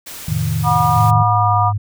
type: noise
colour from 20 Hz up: white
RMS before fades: -32 dBFS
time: 0.06-1.11 s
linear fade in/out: 10 ms
type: chord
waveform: sine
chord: F dominant seventh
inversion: none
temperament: equal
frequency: 87.31 / 110 / 130.81 / 155.56 Hz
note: F2 / A2 / C3 / Eb3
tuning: 0 / 0 / 0 / 0 cents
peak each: -24 / -21 / -24 / -19 dBFS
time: 0.28-1.23 s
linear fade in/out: 5 ms
type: harmonic tone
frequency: 241.7 Hz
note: B3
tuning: 37 cents flat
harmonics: 3 / 4 / 5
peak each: -17 / -17 / -17 dBFS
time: 0.63-1.73 s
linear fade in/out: 50 ms
type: tone with pitch glide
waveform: sine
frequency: 108.5 to 103.24 Hz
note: A2 to G#2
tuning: -24 to -10 cents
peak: -16 dBFS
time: 0.96-1.78 s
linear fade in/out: 10 ms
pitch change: -86 cents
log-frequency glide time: 1.22-1.51 s
effects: none